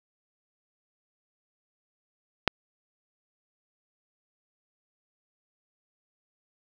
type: click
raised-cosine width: 0.3 ms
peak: -3 dBFS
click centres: 2.477 s
effects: none